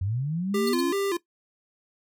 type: linear sweep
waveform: sine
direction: up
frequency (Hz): 88 to 290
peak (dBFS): -25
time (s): 0.01-0.92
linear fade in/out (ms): 5
type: tone with vibrato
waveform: square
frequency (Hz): 370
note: F#4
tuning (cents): 0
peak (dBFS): -25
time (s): 0.54-1.17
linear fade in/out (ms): 5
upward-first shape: square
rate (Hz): 2.6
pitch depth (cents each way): 120
type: tone bursts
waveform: 40% pulse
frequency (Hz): 4344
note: C#8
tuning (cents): -36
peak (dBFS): -28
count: 3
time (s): 0.67-0.807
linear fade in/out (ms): 2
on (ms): 21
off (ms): 37
effects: noise-tail reverb RT60 0.1 s tail -17 dB re dry